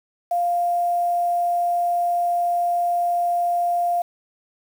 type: tone with quantisation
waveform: sine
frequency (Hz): 698.5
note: F5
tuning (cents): 0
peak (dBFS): -18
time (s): 0.31-4.02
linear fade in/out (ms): 5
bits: 7
effects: none